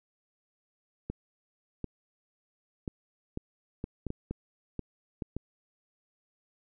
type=clicks; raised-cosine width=3 ms; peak=-21 dBFS; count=11; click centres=1.1 / 1.843 / 2.878 / 3.374 / 3.841 / 4.067 / 4.104 / 4.31 / 4.793 / 5.222 / 5.366 s; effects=none